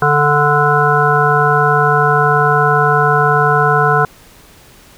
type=harmonic tone; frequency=146.83 Hz; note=D3; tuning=in tune; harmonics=1 / 3 / 5 / 7 / 9 / 10; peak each=-16 / -16 / -16 / -16 / -16 / -16 dBFS; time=0.02-4.05 s; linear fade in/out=2 ms; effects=pink hiss -43 dBFS RMS until 4.97 s